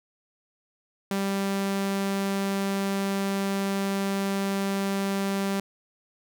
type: tone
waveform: sawtooth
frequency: 196.5 Hz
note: G3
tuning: 4 cents sharp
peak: -21 dBFS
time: 1.11-5.6 s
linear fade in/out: 2 ms
effects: none